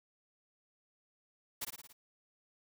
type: noise with echo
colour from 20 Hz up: white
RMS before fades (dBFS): -38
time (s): 1.61-1.65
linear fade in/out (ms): 10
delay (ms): 56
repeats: 5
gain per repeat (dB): -4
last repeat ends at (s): 1.93
effects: none